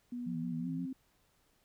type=tone with pitch glide; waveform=sine; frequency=243.6 to 262.6 Hz; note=B3 to C4; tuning=-24 to +6 cents; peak=-37 dBFS; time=0.12-0.93 s; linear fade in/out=5 ms; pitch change=+130 cents; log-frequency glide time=0.63-0.69 s
type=tone with vibrato; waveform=sine; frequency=169.7 Hz; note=F3; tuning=49 cents flat; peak=-37 dBFS; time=0.26-0.86 s; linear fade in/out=10 ms; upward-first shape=square; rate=5.8 Hz; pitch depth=67 cents each way
effects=pink hiss -72 dBFS RMS until 1.64 s